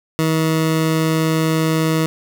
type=tone; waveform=20% pulse; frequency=159.7 Hz; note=D#3; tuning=45 cents sharp; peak=-10 dBFS; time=0.19-2.06 s; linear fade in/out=0 ms; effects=none